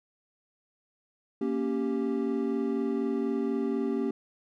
triangle chord, G diminished, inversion first, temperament equal, 233.1 / 277.2 / 392 Hz, Bb3 / Db4 / G4, 0 / 0 / 0 cents, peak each -29 dBFS, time 1.41-4.11 s, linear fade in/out 5 ms, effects none

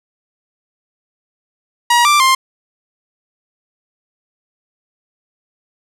sawtooth tone with pitch steps, 955 / 1178 / 1054 Hz, A#5 / D6 / C6, +42 / +5 / +12 cents, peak -5 dBFS, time 1.9-2.35 s, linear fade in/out 5 ms, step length 150 ms, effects low-pass 11000 Hz 12 dB/octave

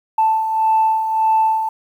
sine beating tone pair, 880 / 881.7 Hz, A5 / A5, 0 / +3 cents, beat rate 1.7 Hz, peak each -21 / -13 dBFS, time 0.18-1.69 s, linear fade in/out 5 ms, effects tanh soft clip ceiling -7 dBFS + 8-bit

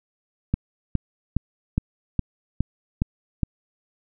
click train, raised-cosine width 5 ms, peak -8 dBFS, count 8, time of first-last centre 0.54-3.433 s, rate 2.42 Hz, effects none

